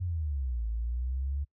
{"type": "exponential two-way sweep", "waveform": "sine", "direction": "down then up", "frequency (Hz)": [93.3, 54.5, 72.1], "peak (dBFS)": -29, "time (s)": [0, 1.45], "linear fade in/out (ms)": 20, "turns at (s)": 0.67, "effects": ["noise-tail reverb RT60 0.1 s tail -25 dB re dry"]}